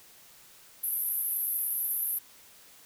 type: band-pass noise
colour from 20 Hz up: pink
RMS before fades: -31 dBFS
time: 0.83-2.19 s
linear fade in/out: 10 ms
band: 11000 to 13000 Hz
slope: 96 dB/octave
effects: white hiss -55 dBFS RMS until 2.85 s